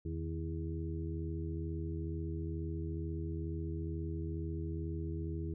harmonic tone with a mistuned harmonic, 82.2 Hz, E2, 4 cents flat, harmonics 1 / 2 / 3 / 4 / 5, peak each -38 / -42 / -52 / -43 / -48 dBFS, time 0.05-5.54 s, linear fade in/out 5 ms, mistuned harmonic 2, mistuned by -85 cents, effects none

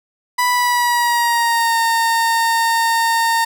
30% pulse tone with pitch glide, 987.8 to 916.3 Hz, B5 to A#5, 0 to -30 cents, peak -11 dBFS, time 0.38-3.45 s, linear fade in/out 10 ms, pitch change -130 cents, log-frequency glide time 0.5-1.78 s, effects none

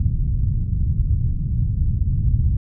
white low-pass noise, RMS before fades -19 dBFS, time 0-2.57 s, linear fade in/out 5 ms, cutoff 120 Hz, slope 24 dB/octave, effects none

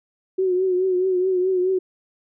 sine tone with vibrato, 370 Hz, F#4, in tune, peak -17 dBFS, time 0.38-1.79 s, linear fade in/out 10 ms, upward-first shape triangle, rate 4.7 Hz, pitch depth 60 cents each way, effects none

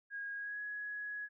sine tone with pitch glide, 1637 to 1676.2 Hz, G#6 to G#6, -25 to +16 cents, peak -39 dBFS, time 0.1-1.29 s, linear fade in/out 50 ms, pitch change +41 cents, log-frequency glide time 0.35-0.6 s, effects none

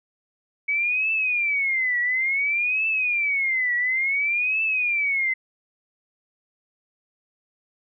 sine tone with vibrato, 2259 Hz, C#7, 32 cents sharp, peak -20 dBFS, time 0.68-5.34 s, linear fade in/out 10 ms, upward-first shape triangle, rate 0.57 Hz, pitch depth 280 cents each way, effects none

